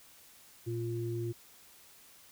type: tone pair together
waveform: sine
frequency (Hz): 116.54 / 348.4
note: A#2 / F4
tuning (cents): 0 / -4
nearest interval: octave + perfect fifth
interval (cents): 1896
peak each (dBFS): -35 / -36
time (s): 0.66-1.33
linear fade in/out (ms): 20
effects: white hiss -58 dBFS RMS until 2.31 s